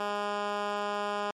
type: tone with band-pass filter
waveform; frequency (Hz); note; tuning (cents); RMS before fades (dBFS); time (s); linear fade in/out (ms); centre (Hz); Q
10% pulse; 205.4; G#3; -19; -32; 0-1.31; 2; 1100; 0.54
effects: MP3 64 kbps